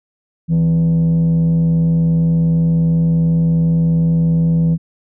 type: tone with frequency modulation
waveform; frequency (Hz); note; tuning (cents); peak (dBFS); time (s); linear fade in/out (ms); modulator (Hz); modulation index
sine; 164.81; E3; 0; -8; 0.48-4.78; 50; 91.6; 0.26
effects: tanh soft clip ceiling -10 dBFS